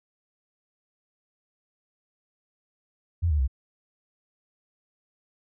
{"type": "tone with pitch steps", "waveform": "sine", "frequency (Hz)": [85.3, 74.69, 65.4], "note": ["F2", "D2", "C2"], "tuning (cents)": [-40, 30, 0], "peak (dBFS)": -20, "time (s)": [3.22, 3.478], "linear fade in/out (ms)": 20, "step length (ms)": 86, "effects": []}